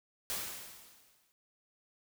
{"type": "noise with exponential decay", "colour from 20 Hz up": "white", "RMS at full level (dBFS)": -35, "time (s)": [0.3, 1.32], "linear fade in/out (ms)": 0, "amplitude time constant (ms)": 220, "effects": []}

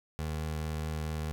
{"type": "tone with vibrato", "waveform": "25% pulse", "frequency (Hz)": 77.78, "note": "D#2", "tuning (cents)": 0, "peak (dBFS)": -29, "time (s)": [0.19, 1.32], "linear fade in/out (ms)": 0, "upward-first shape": "sine", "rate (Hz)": 4.6, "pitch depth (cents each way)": 10, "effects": []}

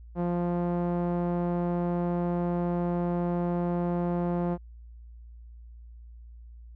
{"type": "tone with low-pass filter", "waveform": "sawtooth", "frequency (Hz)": 174.6, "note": "F3", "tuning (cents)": 0, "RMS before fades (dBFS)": -28, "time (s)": [0.15, 4.58], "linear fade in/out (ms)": 50, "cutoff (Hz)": 800, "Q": 1.1, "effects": ["added 58 Hz sine -44 dBFS peak until 6.75 s"]}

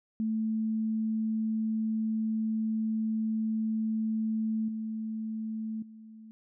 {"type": "tone with level steps", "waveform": "sine", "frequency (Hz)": 220, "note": "A3", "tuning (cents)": 0, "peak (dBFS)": [-27, -32, -46], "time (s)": [0.2, 6.31], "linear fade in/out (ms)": 0, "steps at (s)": [4.68, 5.82], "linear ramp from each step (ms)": 5, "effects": []}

